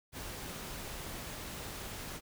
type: noise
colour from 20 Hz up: pink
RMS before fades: -43 dBFS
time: 0.12-2.21 s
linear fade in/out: 50 ms
effects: none